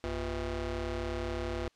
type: ring-modulated tone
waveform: 20% pulse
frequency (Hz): 147.3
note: D3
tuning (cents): +6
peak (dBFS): -25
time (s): 0.04-1.68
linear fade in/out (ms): 0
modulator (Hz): 203
effects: white hiss -69 dBFS RMS until 1.75 s + low-pass 5000 Hz 12 dB/octave